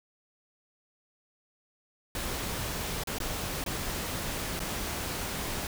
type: noise with dropouts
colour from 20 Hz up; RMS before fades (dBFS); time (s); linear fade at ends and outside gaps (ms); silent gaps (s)
pink; -34; 2.15-5.67; 1; 3.036-3.072 / 3.185-3.202 / 3.64-3.662 / 4.593-4.602
effects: none